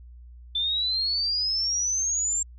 sine exponential sweep, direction up, 3520 to 7459 Hz, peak -23 dBFS, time 0.55-2.43 s, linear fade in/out 5 ms, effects added 60 Hz sine -43 dBFS peak until 2.58 s

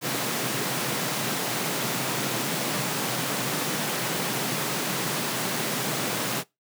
pink high-pass noise, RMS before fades -28 dBFS, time 0.01-6.44 s, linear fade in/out 50 ms, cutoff 120 Hz, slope 96 dB/octave, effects noise-tail reverb RT60 0.2 s tail -22 dB re dry

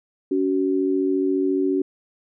sine tone pair together, 282 / 376.4 Hz, C#4 / F#4, +30 / +30 cents, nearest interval perfect fourth, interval 500 cents, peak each -21 dBFS, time 0.31-1.82 s, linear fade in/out 5 ms, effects none

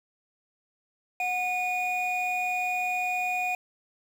triangle tone pair together, 729.9 / 2455 Hz, F#5 / D#7, -24 / -24 cents, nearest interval octave + major sixth, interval 2100 cents, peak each -27 dBFS, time 1.2-3.55 s, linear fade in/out 2 ms, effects 8-bit

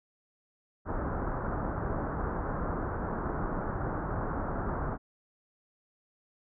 pink low-pass noise, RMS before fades -33 dBFS, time 0.85-4.98 s, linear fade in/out 50 ms, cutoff 1500 Hz, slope 48 dB/octave, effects none

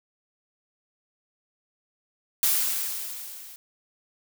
blue noise with level ramp, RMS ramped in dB -21 to -45 dBFS, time 2.43-3.56 s, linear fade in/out 0 ms, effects none

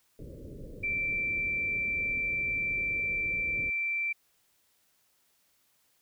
pink low-pass noise, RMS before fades -44 dBFS, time 0.19-3.7 s, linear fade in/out 2 ms, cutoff 580 Hz, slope 96 dB/octave
sine tone, 2343 Hz, D7, 5 cents flat, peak -28 dBFS, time 0.83-4.13 s, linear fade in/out 10 ms
effects white hiss -70 dBFS RMS until 6.01 s

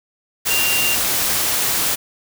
sine tone in noise, 2778 Hz, F7, 10 cents flat, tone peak -19 dBFS, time 0.49-0.96 s, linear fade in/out 20 ms, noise white, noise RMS -19 dBFS, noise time 0.45-1.96 s, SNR -3 dB, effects none

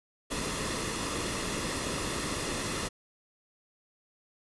pink noise with comb filter, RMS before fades -33 dBFS, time 0.3-2.89 s, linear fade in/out 20 ms, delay 1.3 ms, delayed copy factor -0.5, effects resampled to 24000 Hz

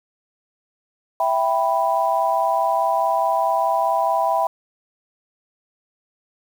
sine chord, E minor, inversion none, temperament equal, 659.3 / 784 / 987.8 Hz, E5 / G5 / B5, 0 / 0 / 0 cents, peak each -21 dBFS, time 1.2-4.47 s, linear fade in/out 2 ms, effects 7-bit

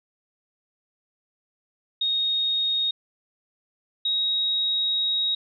sine tone pair in turn, 3729 / 3790 Hz, A#7 / A#7, 0 / +28 cents, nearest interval unison, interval 28 cents, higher second, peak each -21 dBFS, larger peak neither, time 2.01-2.91 / 4.05-5.35 s, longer second, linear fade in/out 5 ms, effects none

